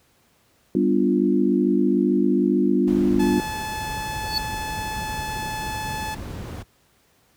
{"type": "chord", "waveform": "sine", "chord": "G dominant seventh", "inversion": "none", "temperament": "equal", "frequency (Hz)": [196, 246.9, 293.7, 349.2], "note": ["G3", "B3", "D4", "F4"], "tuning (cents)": [0, 0, 0, 0], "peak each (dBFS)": -22, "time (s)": [0.75, 3.4], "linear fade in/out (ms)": 2}
{"type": "noise", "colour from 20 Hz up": "brown", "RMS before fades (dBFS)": -29, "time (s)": [2.87, 6.63], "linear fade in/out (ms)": 10}
{"type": "tone", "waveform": "sawtooth", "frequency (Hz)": 864, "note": "A5", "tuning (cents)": -32, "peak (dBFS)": -24, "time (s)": [3.19, 6.15], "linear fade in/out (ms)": 10}
{"type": "tone with exponential growth", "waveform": "triangle", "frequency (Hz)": 4435, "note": "C#8", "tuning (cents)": 0, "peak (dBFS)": -16, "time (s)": [4.22, 4.38], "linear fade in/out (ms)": 2, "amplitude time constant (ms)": 34}
{"effects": ["pink hiss -61 dBFS RMS until 7.36 s", "high-pass 60 Hz 12 dB/octave"]}